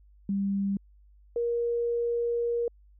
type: tone pair in turn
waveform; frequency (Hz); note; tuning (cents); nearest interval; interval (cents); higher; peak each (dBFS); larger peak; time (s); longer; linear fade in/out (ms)
sine; 197.9 / 472.3; G3 / A#4; +17 / +23; octave + minor third; 1506; second; -25; neither; 0.29-0.77 / 1.36-2.68; second; 2
effects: added 50 Hz sine -54 dBFS peak until 2.99 s